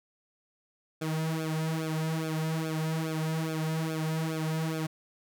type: tone with flanger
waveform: sawtooth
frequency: 159.1 Hz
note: D#3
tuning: 39 cents sharp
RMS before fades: -31 dBFS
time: 1.01-4.87 s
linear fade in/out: 10 ms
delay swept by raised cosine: 1 to 3.7 ms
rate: 2.4 Hz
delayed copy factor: -0.9
effects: none